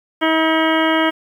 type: harmonic tone with a mistuned harmonic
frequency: 320 Hz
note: D#4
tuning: 49 cents sharp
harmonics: 1 / 2 / 3 / 4 / 5 / 6 / 7 / 9 / 10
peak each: -17 / -20 / -22 / -23 / -24 / -25 / -25 / -27 / -27 dBFS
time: 0.21-1.11 s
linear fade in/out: 20 ms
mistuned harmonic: 7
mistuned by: -19 cents
effects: 8-bit